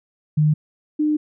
sine tone pair in turn, 152.1 / 302.6 Hz, D#3 / D#4, -39 / -48 cents, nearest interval octave, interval 1191 cents, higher second, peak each -13 / -16 dBFS, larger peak first, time 0.37-0.54 / 0.99-1.17 s, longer second, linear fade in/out 10 ms, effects none

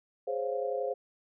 sine chord, Db major seventh, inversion second, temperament equal, 415.3 / 523.3 / 554.4 / 698.5 Hz, Ab4 / C5 / Db5 / F5, 0 / 0 / 0 / 0 cents, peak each -36 / -32 / -38 / -38 dBFS, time 0.27-0.94 s, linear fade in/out 10 ms, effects none

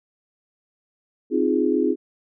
sine chord, F minor seventh, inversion second, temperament equal, 261.6 / 311.1 / 349.2 / 415.3 Hz, C4 / Eb4 / F4 / Ab4, 0 / 0 / 0 / 0 cents, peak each -23 dBFS, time 1.3-1.96 s, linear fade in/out 50 ms, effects none

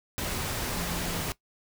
sine tone in noise, 172.9 Hz, F3, 17 cents flat, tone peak -36 dBFS, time 0.78-1.28 s, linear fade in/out 0 ms, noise pink, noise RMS -32 dBFS, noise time 0.18-1.32 s, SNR -7 dB, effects noise-tail reverb RT60 0.1 s tail -18 dB re dry

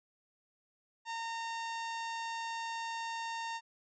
sawtooth tone, 916 Hz, A#5, 31 cents flat, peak -33 dBFS, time 1.05-3.61 s, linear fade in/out 50 ms, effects resampled to 16000 Hz

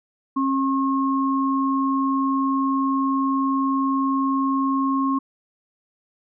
sine tone pair together, 270 / 1080 Hz, C#4 / C#6, -45 / -45 cents, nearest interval 2 octaves, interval 2400 cents, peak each -20 / -23 dBFS, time 0.36-5.19 s, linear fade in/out 10 ms, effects none

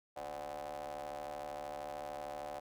30% pulse ring-modulated tone, 73.1 Hz, D2, 7 cents flat, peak -36 dBFS, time 0.16-2.6 s, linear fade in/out 10 ms, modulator 664 Hz, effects none

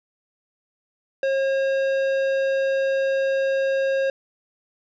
sine tone with tanh clipping, 540 Hz, C#5, 45 cents flat, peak -21 dBFS, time 1.23-4.1 s, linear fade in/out 2 ms, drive 13 dB, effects none

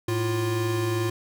square tone pair together, 108.92 / 349.2 Hz, A2 / F4, -17 / 0 cents, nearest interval octave + minor sixth, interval 2017 cents, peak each -27 dBFS, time 0.08-1.1 s, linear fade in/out 5 ms, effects none

